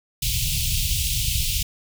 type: band-stop noise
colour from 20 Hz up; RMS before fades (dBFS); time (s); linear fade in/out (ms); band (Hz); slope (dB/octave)
pink; -23; 0.22-1.63; 5; 150 to 2600; 48
effects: none